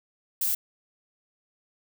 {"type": "noise", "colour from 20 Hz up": "violet", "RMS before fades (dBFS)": -26, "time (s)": [0.41, 0.55], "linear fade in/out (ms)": 5, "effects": []}